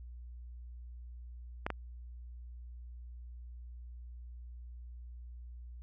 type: clicks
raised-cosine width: 0.5 ms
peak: -18 / -20 dBFS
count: 2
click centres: 1.665 / 1.703 s
effects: added 60 Hz sine -45 dBFS peak until 5.82 s